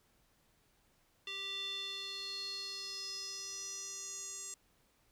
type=tone with band-pass filter sweep; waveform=square; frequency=392 Hz; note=G4; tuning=in tune; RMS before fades=-43 dBFS; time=1.27-4.54 s; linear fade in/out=2 ms; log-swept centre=3200 to 7300 Hz; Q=7.2; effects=pink hiss -72 dBFS RMS until 5.11 s